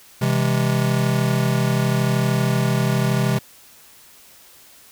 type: chord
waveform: square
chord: C augmented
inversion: none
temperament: just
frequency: 130.81 / 163.52 / 204.4 Hz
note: C3 / E3 / G#3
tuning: 0 / -14 / -27 cents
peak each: -20 / -24 / -24 dBFS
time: 0.21-3.39 s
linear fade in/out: 10 ms
effects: white hiss -48 dBFS RMS until 4.91 s